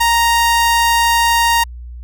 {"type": "tone", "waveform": "sawtooth", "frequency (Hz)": 932.3, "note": "A#5", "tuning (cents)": 0, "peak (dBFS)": -7, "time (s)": [0, 1.64], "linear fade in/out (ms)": 10, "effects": ["added 60 Hz sine -28 dBFS peak until 2.03 s"]}